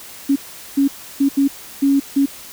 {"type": "tone bursts at uneven times", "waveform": "sine", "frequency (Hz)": 277.2, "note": "C#4", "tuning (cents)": 0, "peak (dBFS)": -11, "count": 6, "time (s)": [[0.29, 0.36], [0.77, 0.88], [1.2, 1.29], [1.37, 1.48], [1.82, 2], [2.16, 2.26]], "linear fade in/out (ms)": 10, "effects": ["white hiss -37 dBFS RMS until 2.52 s"]}